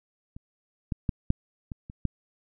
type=clicks; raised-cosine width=5 ms; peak=-29 / -16 / -13 / -9 / -23 / -28 / -13 dBFS; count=7; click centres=0.365 / 0.922 / 1.092 / 1.304 / 1.718 / 1.899 / 2.053 s; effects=none